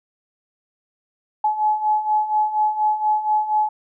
sine beating tone pair, 850 / 854.2 Hz, G#5 / G#5, +40 / +48 cents, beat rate 4.2 Hz, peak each -23 / -18 dBFS, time 1.44-3.69 s, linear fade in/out 5 ms, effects none

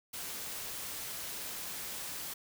white noise, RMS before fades -41 dBFS, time 0.13-2.34 s, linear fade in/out 10 ms, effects none

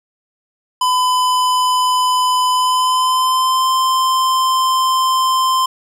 square tone with pitch glide, 1007 to 1040.1 Hz, B5 to C6, +33 to -11 cents, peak -13 dBFS, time 0.81-5.66 s, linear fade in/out 5 ms, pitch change +56 cents, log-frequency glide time 2.51-3.7 s, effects low-pass 12000 Hz 12 dB/octave + 9-bit

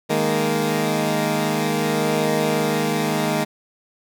15% pulse chord, D# suspended fourth, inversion none, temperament equal, 155.56 / 207.7 / 233.1 Hz, D#3 / G#3 / A#3, 0 / 0 / 0 cents, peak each -17 dBFS, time 0.09-3.45 s, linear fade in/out 20 ms, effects none

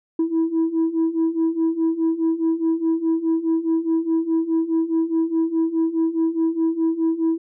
sine beating tone pair, 323.6 / 328.4 Hz, E4 / E4, -32 / -6 cents, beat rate 4.8 Hz, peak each -21 / -18 dBFS, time 0.19-7.38 s, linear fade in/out 5 ms, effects tanh soft clip ceiling -14 dBFS

